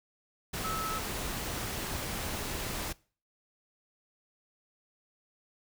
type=tone in noise; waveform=sine; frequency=1300 Hz; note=E6; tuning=24 cents flat; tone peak=-34 dBFS; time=0.64-0.99 s; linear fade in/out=10 ms; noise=pink; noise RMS=-36 dBFS; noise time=0.53-2.93 s; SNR=-1 dB; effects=noise-tail reverb RT60 0.4 s tail -22 dB re dry